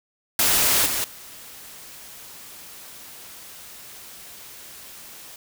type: noise with level steps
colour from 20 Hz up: white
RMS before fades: -19 / -25 / -42 dBFS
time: 0.39-5.36 s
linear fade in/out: 2 ms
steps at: 0.86 / 1.04 s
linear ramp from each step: 2 ms
effects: none